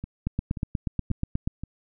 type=two click trains; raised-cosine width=5 ms; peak=-13 / -21 dBFS; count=11 / 4; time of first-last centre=0.27-1.475 / 0.04-1.636 s; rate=8.3 / 1.88 Hz; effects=none